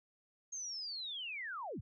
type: linear sweep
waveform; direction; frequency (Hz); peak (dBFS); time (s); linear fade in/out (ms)
sine; down; 6510 to 46.25; -40; 0.52-1.81; 10
effects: none